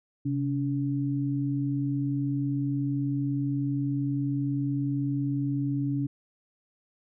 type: tone pair together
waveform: sine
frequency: 133.83 / 284 Hz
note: C3 / C#4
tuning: +39 / +42 cents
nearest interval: octave + minor second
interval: 1303 cents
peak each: -28 dBFS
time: 0.25-6.07 s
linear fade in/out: 10 ms
effects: none